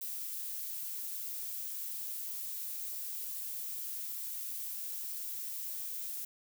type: noise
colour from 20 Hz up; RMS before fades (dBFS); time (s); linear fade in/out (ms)
violet; -40; 0.01-6.25; 5
effects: none